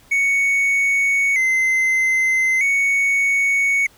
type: tone with vibrato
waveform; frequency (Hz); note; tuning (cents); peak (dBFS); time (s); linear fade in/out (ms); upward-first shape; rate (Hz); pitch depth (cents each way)
triangle; 2143; C7; +41; -13; 0.11-3.87; 10; square; 0.4; 65
effects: pink hiss -51 dBFS RMS until 3.97 s